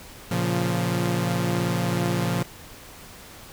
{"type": "chord", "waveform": "sawtooth", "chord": "Bb minor", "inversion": "none", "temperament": "equal with one note detuned", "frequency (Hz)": [115.74, 138.59, 174.61], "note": ["Bb2", "Db3", "F3"], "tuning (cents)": [-12, 0, 0], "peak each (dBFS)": [-23, -25, -21], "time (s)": [0.31, 2.43], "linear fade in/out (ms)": 5, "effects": ["pink hiss -44 dBFS RMS until 3.52 s"]}